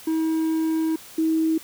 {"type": "tone pair in turn", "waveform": ["triangle", "sine"], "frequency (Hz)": [320.3, 320.3], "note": ["E4", "E4"], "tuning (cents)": [-50, -50], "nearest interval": "unison", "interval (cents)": 0, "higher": "neither", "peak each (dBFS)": -18, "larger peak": "neither", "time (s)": [[0.07, 0.96], [1.18, 1.58]], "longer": "first", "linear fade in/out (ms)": 5, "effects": ["white hiss -44 dBFS RMS until 1.63 s"]}